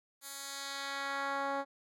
10% pulse tone with band-pass filter sweep, 277.2 Hz, C#4, in tune, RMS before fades -38 dBFS, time 0.21-1.65 s, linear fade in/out 50 ms, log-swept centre 12000 to 620 Hz, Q 0.83, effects none

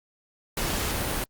pink noise, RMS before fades -28 dBFS, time 0.57-1.24 s, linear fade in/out 2 ms, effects Opus 48 kbps

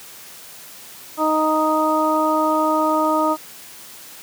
harmonic tone, 311.1 Hz, D#4, in tune, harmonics 1 / 2 / 3 / 4, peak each -21 / -21 / -21 / -21 dBFS, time 1.17-3.37 s, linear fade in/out 50 ms, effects white hiss -40 dBFS RMS until 4.22 s + high-pass 100 Hz 12 dB/octave

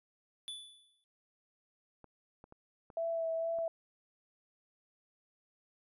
square tone with exponential decay, 3471 Hz, A7, 24 cents flat, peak -39 dBFS, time 0.48-1.04 s, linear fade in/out 0 ms, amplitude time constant 120 ms
clicks, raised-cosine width 1 ms, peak -39 dBFS, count 5, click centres 2.043 / 2.441 / 2.524 / 2.902 / 3.587 s
sine tone with vibrato, 659.3 Hz, E5, in tune, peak -32 dBFS, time 2.97-3.68 s, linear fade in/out 2 ms, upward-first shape sine, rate 2.2 Hz, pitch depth 18 cents each way
effects resampled to 32000 Hz

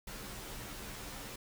pink noise with comb filter, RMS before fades -45 dBFS, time 0.07-1.36 s, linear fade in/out 5 ms, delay 12 ms, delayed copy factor -0.8, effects none

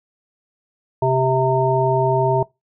harmonic tone, 130.81 Hz, C3, in tune, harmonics 1 / 3 / 5 / 7, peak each -20 / -20 / -20 / -20 dBFS, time 1.02-2.43 s, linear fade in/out 5 ms, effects noise-tail reverb RT60 0.2 s tail -22 dB re dry

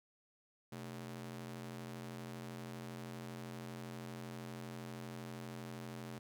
sawtooth ring-modulated tone, 172.5 Hz, F3, 21 cents flat, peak -38 dBFS, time 0.72-6.19 s, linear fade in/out 5 ms, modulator 46.3 Hz, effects none

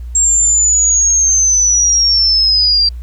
sine linear sweep, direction down, 7500 to 4699 Hz, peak -8 dBFS, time 0.15-2.89 s, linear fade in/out 5 ms, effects added 60 Hz sine -23 dBFS peak until 3.02 s + pink hiss -53 dBFS RMS until 3.02 s

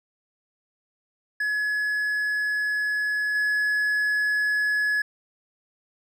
triangle tone with level steps, 1695 Hz, G#6, 35 cents sharp, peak -21 / -19 dBFS, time 1.4-5.02 s, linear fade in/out 5 ms, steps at 3.35 s, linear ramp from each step 2 ms, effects none

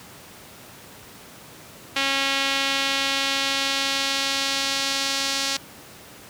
sawtooth tone with band-pass filter sweep, 273.6 Hz, C#4, 23 cents flat, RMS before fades -24 dBFS, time 1.96-5.57 s, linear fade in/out 5 ms, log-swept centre 3000 to 4800 Hz, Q 1.4, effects pink hiss -44 dBFS RMS until 6.29 s + high-pass 100 Hz 12 dB/octave

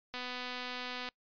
click train, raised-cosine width 0.2 ms, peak -23 dBFS, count 237, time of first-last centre 0.14-1.088 s, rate 249 Hz, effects noise-tail reverb RT60 0.1 s tail -24 dB re dry + resampled to 11025 Hz

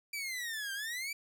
sawtooth exponential two-way sweep, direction down then up, 2349 to 1568 to 2349 Hz, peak -33 dBFS, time 0.13-1.13 s, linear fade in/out 5 ms, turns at 0.73 s, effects none

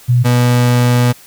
sine / 35% pulse tone pair in turn, 122.4 / 122.4 Hz, B2 / B2, -15 / -15 cents, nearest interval unison, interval 0 cents, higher neither, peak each -7 dBFS, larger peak neither, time 0.08-0.24 / 0.24-1.13 s, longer second, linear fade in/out 20 ms, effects white hiss -41 dBFS RMS until 1.26 s

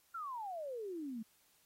sine exponential sweep, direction down, 1408 to 212.9 Hz, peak -40 dBFS, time 0.14-1.23 s, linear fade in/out 10 ms, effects white hiss -71 dBFS RMS until 1.65 s + AAC 48 kbps

